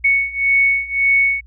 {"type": "beating tone pair", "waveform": "sine", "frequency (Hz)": [2217, 2218.8], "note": ["C#7", "C#7"], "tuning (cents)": [0, 1], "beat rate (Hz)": 1.8, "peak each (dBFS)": [-17, -15], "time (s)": [0.04, 1.41], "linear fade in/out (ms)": 10, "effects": ["added 60 Hz sine -40 dBFS peak until 1.46 s"]}